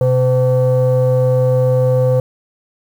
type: tone pair together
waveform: sine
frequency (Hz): 127.6 / 510.4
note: C3 / C5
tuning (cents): -43 / -43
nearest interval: 2 octaves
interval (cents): 2400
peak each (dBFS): -11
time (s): 0.01-2.2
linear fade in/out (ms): 2
effects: tanh soft clip ceiling -7 dBFS + 7-bit